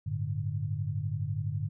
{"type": "chord", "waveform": "sine", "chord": "G suspended second", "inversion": "none", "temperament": "equal", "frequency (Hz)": [98, 110, 146.83], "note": ["G2", "A2", "D3"], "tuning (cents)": [0, 0, 0], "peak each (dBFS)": -34, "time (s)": [0.06, 1.69], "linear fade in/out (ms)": 10, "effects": []}